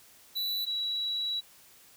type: tone pair in turn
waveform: square / sine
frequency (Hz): 3951 / 3908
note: B7 / B7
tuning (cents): 0 / -19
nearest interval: unison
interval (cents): 19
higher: first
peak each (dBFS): -30 / -29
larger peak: second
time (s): 0.35-0.66 / 0.66-1.41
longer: second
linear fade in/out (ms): 20
effects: white hiss -57 dBFS RMS until 1.96 s